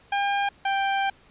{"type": "tone pair in turn", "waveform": "sawtooth", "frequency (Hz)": [803, 786], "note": ["G5", "G5"], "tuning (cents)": [41, 4], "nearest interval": "unison", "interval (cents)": 37, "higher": "first", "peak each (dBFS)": -18, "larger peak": "neither", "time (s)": [[0.12, 0.49], [0.65, 1.1]], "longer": "second", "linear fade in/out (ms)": 5, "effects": ["pink hiss -56 dBFS RMS until 1.3 s", "resampled to 8000 Hz"]}